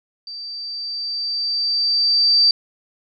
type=tone with level ramp; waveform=sine; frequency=4655 Hz; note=D8; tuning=16 cents flat; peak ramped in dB=-30 to -10 dBFS; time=0.27-2.51 s; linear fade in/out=2 ms; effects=none